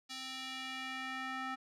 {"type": "tone with band-pass filter sweep", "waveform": "square", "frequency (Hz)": 261.6, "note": "C4", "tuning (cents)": 0, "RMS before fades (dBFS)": -42, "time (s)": [0.09, 1.56], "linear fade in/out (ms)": 20, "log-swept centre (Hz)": [4300, 1400], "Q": 1.5, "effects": []}